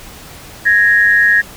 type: tone pair together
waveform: sine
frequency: 1661.3 / 1864.7 Hz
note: G#6 / A#6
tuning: 0 / 0 cents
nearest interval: major second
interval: 200 cents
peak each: -10 dBFS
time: 0.65-1.42 s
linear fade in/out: 20 ms
effects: pink hiss -35 dBFS RMS until 1.56 s